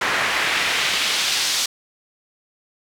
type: noise with band-pass filter sweep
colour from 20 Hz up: pink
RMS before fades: -21 dBFS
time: 0.01-1.66 s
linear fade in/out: 5 ms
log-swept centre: 1500 to 5200 Hz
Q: 1.2
effects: none